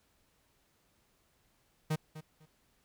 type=tone with echo; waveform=45% pulse; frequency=155.56 Hz; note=D#3; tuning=in tune; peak=-29 dBFS; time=1.9-1.96 s; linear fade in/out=10 ms; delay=250 ms; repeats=2; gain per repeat=-14 dB; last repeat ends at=2.46 s; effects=pink hiss -72 dBFS RMS until 2.84 s